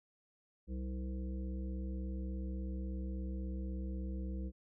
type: harmonic tone with a mistuned harmonic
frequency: 64 Hz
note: C2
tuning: 38 cents flat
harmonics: 1 / 3 / 5 / 7 / 8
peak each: -38 / -44 / -49 / -57 / -56 dBFS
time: 0.67-4.52 s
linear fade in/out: 50 ms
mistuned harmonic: 7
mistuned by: +29 cents
effects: none